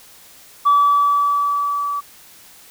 sine tone with level ramp, 1150 Hz, D6, 37 cents flat, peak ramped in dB -8 to -20 dBFS, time 0.65-2.01 s, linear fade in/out 20 ms, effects tanh soft clip ceiling -7 dBFS + white hiss -45 dBFS RMS until 2.7 s

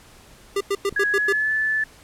square tone bursts, 398.4 Hz, G4, 28 cents sharp, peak -20 dBFS, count 6, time 0.56-1.327 s, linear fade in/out 5 ms, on 47 ms, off 97 ms
click, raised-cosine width 3 ms, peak -23 dBFS, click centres 0.926 s
sine tone with pitch glide, 1665 to 1743.7 Hz, G#6 to A6, +4 to -16 cents, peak -19 dBFS, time 0.96-1.84 s, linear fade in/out 5 ms, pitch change +80 cents, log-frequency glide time 1.09-1.51 s
effects pink hiss -49 dBFS RMS until 2.03 s + low-pass 12000 Hz 12 dB/octave

